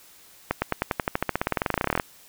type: accelerating click train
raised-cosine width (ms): 0.5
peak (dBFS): -7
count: 28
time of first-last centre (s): 0.51-1.998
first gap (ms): 110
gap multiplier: 0.94
effects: white hiss -52 dBFS RMS until 2.28 s